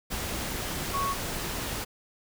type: tone in noise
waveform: sine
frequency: 1108.7 Hz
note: C#6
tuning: in tune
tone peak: -27 dBFS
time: 0.93-1.14 s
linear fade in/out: 20 ms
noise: pink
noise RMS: -33 dBFS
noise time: 0.1-1.85 s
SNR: +3 dB
effects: none